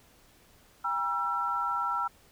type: tone cluster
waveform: sine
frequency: 802 / 960 / 1343 Hz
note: G5 / B5 / E6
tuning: +39 / -49 / +32 cents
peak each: -36 / -33 / -29 dBFS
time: 0.84-2.08 s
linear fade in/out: 10 ms
effects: pink hiss -60 dBFS RMS until 2.31 s